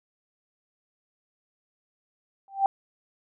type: tone with exponential growth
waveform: sine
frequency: 784 Hz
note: G5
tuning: in tune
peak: -14 dBFS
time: 2.48-2.66 s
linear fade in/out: 1 ms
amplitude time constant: 39 ms
effects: none